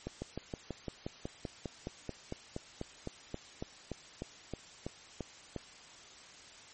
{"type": "slowing click train", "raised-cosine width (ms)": 2, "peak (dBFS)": -24, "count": 24, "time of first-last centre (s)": [0.07, 5.563], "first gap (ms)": 150, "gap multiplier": 1.04, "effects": ["white hiss -54 dBFS RMS until 6.73 s", "MP3 32 kbps"]}